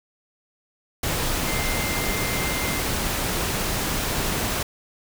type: tone in noise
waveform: sine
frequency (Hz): 2093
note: C7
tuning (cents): 0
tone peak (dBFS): -31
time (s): 1.47-2.8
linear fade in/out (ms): 5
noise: pink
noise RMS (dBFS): -25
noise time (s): 1.03-4.63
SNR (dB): -9
effects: none